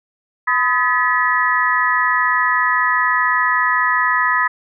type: tone cluster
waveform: sine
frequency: 1007 / 1262 / 1722 / 1941 Hz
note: B5 / D#6 / A6 / B6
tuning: +33 / +24 / -38 / -31 cents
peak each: -19 dBFS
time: 0.47-4.48 s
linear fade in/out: 10 ms
effects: none